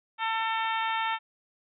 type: harmonic tone with a mistuned harmonic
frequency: 447.9 Hz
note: A4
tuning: 31 cents sharp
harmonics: 2 / 3 / 4 / 5 / 6 / 7 / 8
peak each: -29 / -33 / -35 / -37 / -39 / -40 / -41 dBFS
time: 0.18-1.19 s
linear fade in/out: 50 ms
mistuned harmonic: 8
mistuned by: +27 cents
effects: none